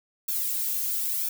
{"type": "noise with flanger", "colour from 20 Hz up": "violet", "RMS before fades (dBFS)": -28, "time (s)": [0.28, 1.29], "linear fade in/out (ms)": 5, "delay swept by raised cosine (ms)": [1, 2.7], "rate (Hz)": 1, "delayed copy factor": -0.9, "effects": []}